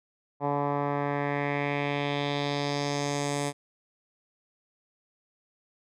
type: tone with low-pass filter sweep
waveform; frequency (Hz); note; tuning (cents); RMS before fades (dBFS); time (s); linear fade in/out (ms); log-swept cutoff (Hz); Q
10% pulse; 143.5; D3; -40; -29; 0.4-3.53; 50; 920 to 9000; 2.4
effects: none